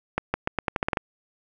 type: accelerating click train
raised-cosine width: 0.5 ms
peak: -8 dBFS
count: 10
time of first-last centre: 0.18-0.972 s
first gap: 160 ms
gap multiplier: 0.84
effects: none